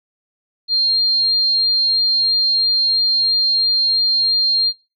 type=tone; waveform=sine; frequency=4201 Hz; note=C8; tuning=6 cents sharp; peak=-13 dBFS; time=0.68-4.73 s; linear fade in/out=50 ms; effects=noise-tail reverb RT60 0.3 s tail -20 dB re dry